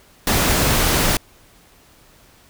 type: noise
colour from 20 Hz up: pink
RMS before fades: -17 dBFS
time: 0.27-1.17 s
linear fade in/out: 2 ms
effects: pink hiss -51 dBFS RMS until 2.49 s